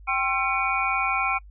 sine tone cluster, 779 / 1066 / 1348 / 2260 / 2437 Hz, G5 / C6 / E6 / C#7 / D#7, -11 / +32 / +38 / +33 / -37 cents, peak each -28 dBFS, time 0.07-1.39 s, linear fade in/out 20 ms, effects noise-tail reverb RT60 0.1 s tail -26 dB re dry + added 50 Hz sine -43 dBFS peak until 1.5 s

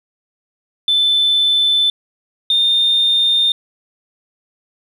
sine tone pair in turn, 3522 / 3631 Hz, A7 / A#7, +1 / -46 cents, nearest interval minor second, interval 53 cents, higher second, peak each -10 dBFS, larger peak neither, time 0.88-1.9 / 2.5-3.52 s, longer neither, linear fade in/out 2 ms, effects tanh soft clip ceiling -7 dBFS + 8-bit

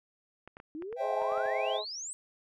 clicks, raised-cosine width 0.5 ms, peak -32 dBFS, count 9, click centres 0.476 / 0.569 / 0.601 / 0.823 / 0.927 / 1.22 / 1.32 / 1.377 / 1.459 s
sine exponential sweep, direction up, 295.6 to 8372 Hz, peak -37 dBFS, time 0.75-2.13 s, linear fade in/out 0 ms
triangle chord, C major, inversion none, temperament equal, 523.3 / 659.3 / 784 Hz, C5 / E5 / G5, 0 / 0 / 0 cents, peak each -33 dBFS, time 0.96-1.81 s, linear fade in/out 50 ms
harmonic tone, 211.1 Hz, G#3, 29 cents sharp, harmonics 2 / 3 / 4 / 5, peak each -38 / -36 / -42 / -42 dBFS, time 1-1.85 s, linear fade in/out 50 ms
effects none

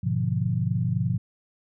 sine chord, G# diminished seventh, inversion none, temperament equal with one note detuned, 103.17 / 123.47 / 146.83 / 174.61 Hz, G#2 / B2 / D3 / F3, -11 / 0 / 0 / 0 cents, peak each -28 / -26 / -30 / -28 dBFS, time 0.03-1.18 s, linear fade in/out 10 ms, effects none

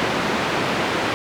pink band-pass noise, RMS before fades -22 dBFS, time 0-1.14 s, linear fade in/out 0 ms, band 200 to 3000 Hz, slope 12 dB/octave, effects none

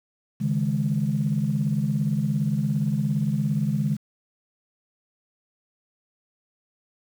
sine chord, C# suspended second, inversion none, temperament just, 138.59 / 155.92 / 207.9 Hz, C#3 / D#3 / G#3, 0 / +4 / +2 cents, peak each -25 dBFS, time 0.4-3.97 s, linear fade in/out 20 ms, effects tanh soft clip ceiling -12 dBFS + 8-bit

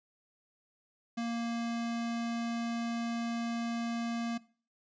square tone, 233.1 Hz, A#3, in tune, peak -33 dBFS, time 1.17-4.38 s, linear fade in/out 10 ms, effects noise-tail reverb RT60 0.4 s tail -19 dB re dry + resampled to 16000 Hz

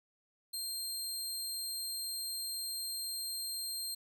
20% pulse tone, 4186 Hz, C8, in tune, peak -31 dBFS, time 0.53-3.95 s, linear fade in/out 10 ms, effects none

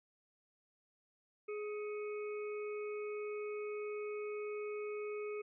harmonic tone with a mistuned harmonic, 419.2 Hz, G#4, 16 cents sharp, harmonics 1 / 3 / 5 / 6, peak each -39 / -52 / -54 / -54 dBFS, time 1.48-5.42 s, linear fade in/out 10 ms, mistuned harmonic 5, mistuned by +88 cents, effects none

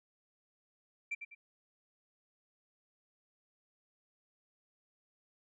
sine tone with echo, 2349 Hz, D7, in tune, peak -32 dBFS, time 1.11-1.15 s, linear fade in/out 10 ms, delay 100 ms, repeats 2, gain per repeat -9 dB, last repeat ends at 1.35 s, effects tanh soft clip ceiling -32 dBFS

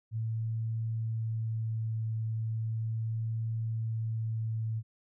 sine tone with vibrato, 111.9 Hz, A2, 30 cents sharp, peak -30 dBFS, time 0.11-4.83 s, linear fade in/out 50 ms, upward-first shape triangle, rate 0.37 Hz, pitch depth 11 cents each way, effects none

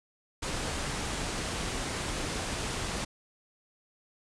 pink low-pass noise, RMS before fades -34 dBFS, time 0.42-3.05 s, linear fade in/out 10 ms, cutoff 9700 Hz, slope 48 dB/octave, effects none

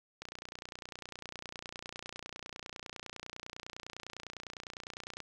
click train, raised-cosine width 0.2 ms, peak -25 dBFS, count 150, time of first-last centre 0.22-5.203 s, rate 29.9 Hz, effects none

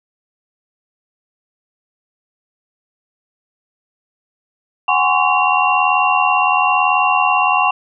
sine tone cluster, 741 / 819 / 1041 / 1122 / 2755 Hz, F#5 / G#5 / C6 / C#6 / F7, +2 / -24 / -9 / +21 / -24 cents, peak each -18 dBFS, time 4.88-7.71 s, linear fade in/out 5 ms, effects none

